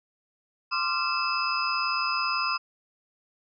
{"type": "tone cluster", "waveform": "sine", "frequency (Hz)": [1046, 1184, 1372, 2622, 5010], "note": ["C6", "D6", "F6", "E7", "D#8"], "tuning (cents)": [-1, 14, -31, -10, 11], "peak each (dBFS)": -31, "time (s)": [0.71, 2.58], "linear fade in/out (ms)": 20, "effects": []}